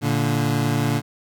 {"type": "tone pair together", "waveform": "25% pulse", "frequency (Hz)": [114.7, 145.35], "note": ["A#2", "D3"], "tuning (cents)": [-28, -18], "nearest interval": "major third", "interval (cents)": 410, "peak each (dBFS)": -18, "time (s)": [0.01, 1.02], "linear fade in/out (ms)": 50, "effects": []}